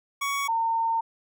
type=tone pair in turn; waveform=25% pulse / sine; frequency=1120 / 910.6 Hz; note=C#6 / A#5; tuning=+18 / -41 cents; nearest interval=major third; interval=359 cents; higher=first; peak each=-22 dBFS; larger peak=neither; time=0.21-0.48 / 0.48-1.01 s; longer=second; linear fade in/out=10 ms; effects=none